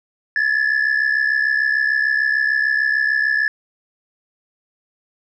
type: tone pair together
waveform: sine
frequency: 1693.3 / 1760 Hz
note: G#6 / A6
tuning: +33 / 0 cents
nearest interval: minor second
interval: 67 cents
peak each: -16 dBFS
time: 0.36-3.48 s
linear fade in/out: 2 ms
effects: tanh soft clip ceiling -12 dBFS